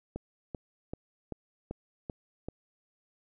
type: click train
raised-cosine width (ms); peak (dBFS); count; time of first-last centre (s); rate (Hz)
2; -23; 7; 0.16-2.486; 2.58
effects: none

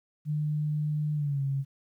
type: tone with pitch glide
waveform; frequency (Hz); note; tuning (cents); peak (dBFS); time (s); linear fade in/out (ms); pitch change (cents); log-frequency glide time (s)
sine; 150.7 to 137.4; D3 to C#3; +45 to -15; -26; 0.25-1.65; 50; -160; 1.14-1.42
effects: 11-bit

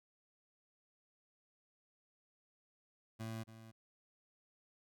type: tone with echo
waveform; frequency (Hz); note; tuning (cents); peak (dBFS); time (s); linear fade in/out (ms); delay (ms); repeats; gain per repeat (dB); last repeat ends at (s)
25% pulse; 112.1; A2; +33; -38; 3.19-3.44; 20; 280; 1; -12; 3.72
effects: none

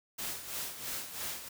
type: noise with tremolo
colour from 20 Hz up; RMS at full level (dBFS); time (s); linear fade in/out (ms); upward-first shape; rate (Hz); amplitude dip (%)
white; -37; 0.18-1.49; 10; sine; 3; 65
effects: none

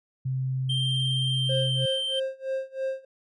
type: tone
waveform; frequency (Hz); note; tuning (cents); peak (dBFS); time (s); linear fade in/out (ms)
sine; 130.81; C3; 0; -25; 0.25-1.86; 10
type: tone with pitch glide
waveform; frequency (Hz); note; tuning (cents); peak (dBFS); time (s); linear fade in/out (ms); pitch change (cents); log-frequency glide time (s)
triangle; 3159 to 3125; G7 to G7; +13 to -6; -25; 0.69-2.2; 10; -19; 1.3-1.78
type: tone with tremolo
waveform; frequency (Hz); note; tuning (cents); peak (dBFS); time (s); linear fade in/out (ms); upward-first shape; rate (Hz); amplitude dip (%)
triangle; 531; C5; +25; -23; 1.49-3.05; 5; sine; 3.1; 95
effects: resampled to 24000 Hz

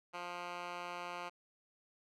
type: tone with band-pass filter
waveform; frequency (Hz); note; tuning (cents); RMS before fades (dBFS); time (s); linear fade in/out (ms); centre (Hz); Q
10% pulse; 176; F3; +14; -44; 0.13-1.3; 20; 1600; 1
effects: Opus 48 kbps

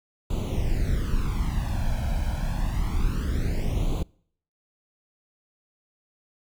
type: noise with flanger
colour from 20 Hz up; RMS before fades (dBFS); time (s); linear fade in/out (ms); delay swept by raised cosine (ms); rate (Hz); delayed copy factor
brown; -25; 0.3-4.03; 5; 0.28 to 1.28; 0.27; +0.85
effects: noise-tail reverb RT60 0.6 s tail -25 dB re dry

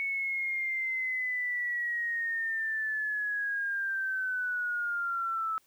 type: linear sweep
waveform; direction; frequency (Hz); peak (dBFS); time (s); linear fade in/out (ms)
sine; down; 2217 to 1304; -29; 0-5.58; 0
effects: white hiss -67 dBFS RMS until 5.66 s

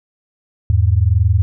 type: tone pair together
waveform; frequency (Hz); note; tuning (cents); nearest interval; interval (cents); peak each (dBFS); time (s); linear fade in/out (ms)
sine; 82.51 / 103.83; E2 / G#2; +2 / 0; major third; 398; -13; 0.7-1.42; 0
effects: none

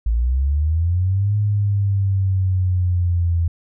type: linear two-way sweep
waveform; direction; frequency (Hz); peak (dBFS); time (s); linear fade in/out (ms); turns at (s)
sine; up then down; 53.6 to 104.7 to 83.7; -15; 0.06-3.48; 5; 1.36
effects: none

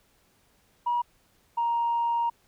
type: tone pair in turn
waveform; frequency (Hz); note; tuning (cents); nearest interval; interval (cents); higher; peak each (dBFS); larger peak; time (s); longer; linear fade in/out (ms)
sine; 960 / 937; B5 / A#5; -49 / +9; unison; 42; first; -22; neither; 0.86-1.02 / 1.57-2.3; second; 10
effects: tanh soft clip ceiling -19 dBFS + pink hiss -65 dBFS RMS until 2.47 s

